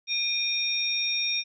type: tone cluster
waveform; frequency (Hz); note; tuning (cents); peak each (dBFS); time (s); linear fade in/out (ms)
sine; 2425 / 3682 / 5580; D#7 / A#7 / F8; -45 / -22 / -2; -29; 0.07-1.44; 50
effects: none